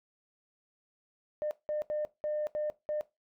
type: tone bursts at uneven times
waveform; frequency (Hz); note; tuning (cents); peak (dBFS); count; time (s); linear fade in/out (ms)
sine; 603; D5; +46; -29; 6; 1.42-1.51 / 1.69-1.82 / 1.9-2.05 / 2.24-2.47 / 2.55-2.7 / 2.89-3.01; 0
effects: noise-tail reverb RT60 0.2 s tail -18 dB re dry + tanh soft clip ceiling -26 dBFS